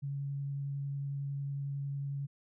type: tone with vibrato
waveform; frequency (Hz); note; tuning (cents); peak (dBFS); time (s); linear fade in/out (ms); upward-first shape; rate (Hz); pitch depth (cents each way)
sine; 140; C#3; +18; -34; 0.02-2.27; 20; triangle; 11; 10
effects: none